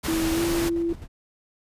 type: noise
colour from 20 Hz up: pink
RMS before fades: -29 dBFS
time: 0.03-0.7 s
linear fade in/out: 20 ms
type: tone with pitch glide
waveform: sine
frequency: 325.3 to 337.6 Hz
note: E4 to E4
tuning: -23 to +41 cents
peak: -22 dBFS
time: 0.08-0.93 s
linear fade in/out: 5 ms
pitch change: +64 cents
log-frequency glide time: 0.33-0.4 s
type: noise with tremolo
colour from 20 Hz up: brown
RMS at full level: -35 dBFS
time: 0.37-1.08 s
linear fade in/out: 50 ms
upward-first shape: square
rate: 7.7 Hz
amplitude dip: 55%
effects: resampled to 32000 Hz

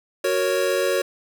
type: chord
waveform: square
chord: F# major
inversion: none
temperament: equal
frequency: 370 / 466.2 / 554.4 Hz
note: F#4 / A#4 / C#5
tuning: 0 / 0 / 0 cents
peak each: -25 / -26 / -23 dBFS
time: 0.24-1.02 s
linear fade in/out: 5 ms
effects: none

